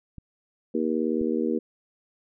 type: clicks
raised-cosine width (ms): 5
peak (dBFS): -28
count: 2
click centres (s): 0.183 / 1.214
type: harmonic tone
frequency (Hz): 79.1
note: D#2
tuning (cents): +29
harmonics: 3 / 4 / 5 / 6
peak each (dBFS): -27 / -28 / -29 / -30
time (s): 0.74-1.59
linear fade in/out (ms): 10
effects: none